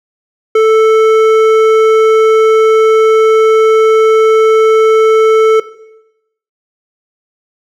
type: tone with hard clipping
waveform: sine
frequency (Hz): 440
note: A4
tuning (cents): 0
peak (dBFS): -6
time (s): 0.55-5.6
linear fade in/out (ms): 5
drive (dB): 10
effects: noise-tail reverb RT60 0.9 s tail -17 dB re dry

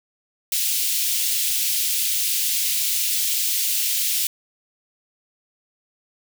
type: high-pass noise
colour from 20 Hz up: white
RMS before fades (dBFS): -22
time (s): 0.52-4.27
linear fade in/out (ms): 2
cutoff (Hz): 2600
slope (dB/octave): 24
effects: none

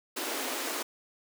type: high-pass noise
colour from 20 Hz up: pink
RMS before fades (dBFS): -34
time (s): 0.16-0.83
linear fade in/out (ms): 10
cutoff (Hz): 250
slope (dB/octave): 96
effects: none

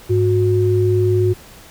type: tone pair together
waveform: sine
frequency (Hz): 103.33 / 363.9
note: G#2 / F#4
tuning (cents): -8 / -29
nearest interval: octave + minor seventh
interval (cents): 2179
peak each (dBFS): -15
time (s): 0.09-1.34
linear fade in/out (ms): 20
effects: pink hiss -42 dBFS RMS until 1.7 s

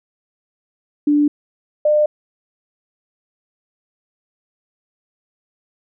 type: tone pair in turn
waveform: sine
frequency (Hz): 293.7 / 601.5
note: D4 / D5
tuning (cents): 0 / +41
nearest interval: octave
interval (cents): 1241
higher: second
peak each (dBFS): -11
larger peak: neither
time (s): 1.07-1.28 / 1.85-2.06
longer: neither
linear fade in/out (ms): 5
effects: none

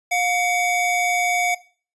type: tone pair together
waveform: square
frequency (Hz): 712 / 2260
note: F5 / C#7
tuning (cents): +33 / +33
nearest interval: octave + minor sixth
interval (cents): 2000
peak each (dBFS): -22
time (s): 0.11-1.55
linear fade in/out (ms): 10
effects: noise-tail reverb RT60 0.4 s tail -18 dB re dry + resampled to 24000 Hz

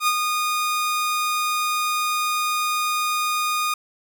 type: tone with ADSR envelope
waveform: sawtooth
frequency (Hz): 1228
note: D#6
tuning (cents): -23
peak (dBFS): -12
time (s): 0-3.74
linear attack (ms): 73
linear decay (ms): 51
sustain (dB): -5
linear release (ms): 4
effects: none

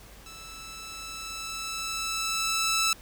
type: tone with level ramp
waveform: 10% pulse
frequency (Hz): 1317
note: E6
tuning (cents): -2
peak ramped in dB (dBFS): -36 to -14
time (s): 0.26-2.93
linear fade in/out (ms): 2
effects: added 50 Hz sine -51 dBFS peak until 3.01 s + pink hiss -51 dBFS RMS until 3.01 s

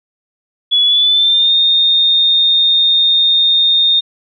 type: tone with pitch glide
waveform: sine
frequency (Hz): 3400 to 3665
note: G#7 to A#7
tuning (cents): +40 to -30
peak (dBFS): -8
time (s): 0.71-4.01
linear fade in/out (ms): 20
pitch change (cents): +130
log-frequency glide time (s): 0.84-1.53
effects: none

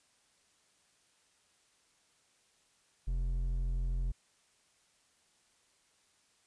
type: tone with hard clipping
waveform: sine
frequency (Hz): 43.65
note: F1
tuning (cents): 0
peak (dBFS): -32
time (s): 3.07-4.12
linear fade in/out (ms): 10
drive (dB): 6
effects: white hiss -70 dBFS RMS until 6.46 s + resampled to 22050 Hz

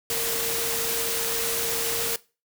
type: tone in noise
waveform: sine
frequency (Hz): 460.6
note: A#4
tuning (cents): -21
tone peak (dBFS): -32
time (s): 0.1-2.16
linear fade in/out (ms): 2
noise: white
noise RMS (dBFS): -27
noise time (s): 0.1-2.16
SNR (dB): -8
effects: noise-tail reverb RT60 0.3 s tail -20 dB re dry

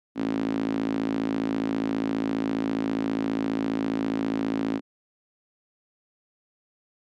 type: tone with high-pass filter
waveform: sawtooth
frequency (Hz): 54.8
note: A1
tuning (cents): -6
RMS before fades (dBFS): -27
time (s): 0.15-4.81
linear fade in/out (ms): 50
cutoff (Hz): 260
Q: 5.5
effects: low-pass 4000 Hz 12 dB/octave

